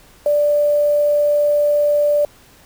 sine tone with quantisation, 587.3 Hz, D5, in tune, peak -12 dBFS, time 0.26-2.25 s, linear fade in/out 2 ms, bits 6, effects pink hiss -48 dBFS RMS until 2.65 s

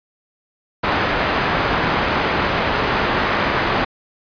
white low-pass noise, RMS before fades -19 dBFS, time 0.83-3.85 s, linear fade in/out 10 ms, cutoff 1600 Hz, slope 12 dB/octave, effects resampled to 11025 Hz

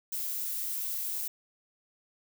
violet noise, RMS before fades -34 dBFS, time 0.12-1.28 s, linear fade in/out 5 ms, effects none

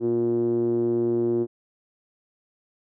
5% pulse tone with low-pass filter, 117.8 Hz, A#2, 19 cents sharp, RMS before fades -23 dBFS, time 0-1.47 s, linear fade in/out 50 ms, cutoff 330 Hz, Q 8.1, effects none

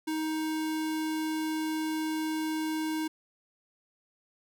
square tone, 314 Hz, D#4, 16 cents sharp, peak -30 dBFS, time 0.07-3.08 s, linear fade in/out 10 ms, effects none

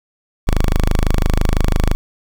sawtooth tone, 25.96 Hz, G#0, in tune, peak -8 dBFS, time 0.47-1.95 s, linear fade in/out 0 ms, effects 7-bit

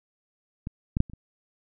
clicks, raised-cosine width 5 ms, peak -20 / -12 / -7 / -30 / -30 dBFS, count 5, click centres 0.671 / 0.969 / 1.004 / 1.098 / 1.135 s, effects none

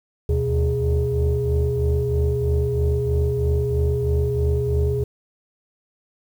sine tone cluster, 75.6 / 78.7 / 125.8 / 413.9 Hz, D#2 / D#2 / B2 / G#4, -49 / +20 / +32 / -6 cents, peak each -22 dBFS, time 0.29-5.04 s, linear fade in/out 5 ms, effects tanh soft clip ceiling -12 dBFS + 8-bit

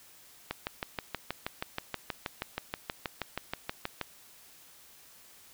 click train, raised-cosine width 0.3 ms, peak -16 dBFS, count 23, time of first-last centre 0.51-4.013 s, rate 6.28 Hz, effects white hiss -56 dBFS RMS until 5.53 s

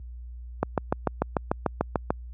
click train, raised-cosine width 1 ms, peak -8 dBFS, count 11, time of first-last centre 0.63-2.105 s, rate 6.78 Hz, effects added 60 Hz sine -31 dBFS peak until 2.33 s + high-pass 80 Hz 12 dB/octave

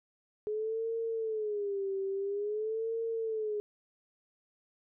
sine tone with vibrato, 420.6 Hz, G#4, 22 cents sharp, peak -31 dBFS, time 0.47-3.6 s, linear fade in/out 0 ms, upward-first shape sine, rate 0.49 Hz, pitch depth 140 cents each way, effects none

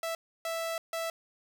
sawtooth tone bursts at uneven times, 659.3 Hz, E5, in tune, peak -28 dBFS, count 3, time 0.03-0.15 / 0.45-0.78 / 0.93-1.1 s, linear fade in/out 2 ms, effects none

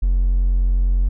triangle tone with hard clipping, 44.45 Hz, F1, 31 cents sharp, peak -14 dBFS, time 0.02-1.09 s, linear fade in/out 10 ms, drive 4 dB, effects none

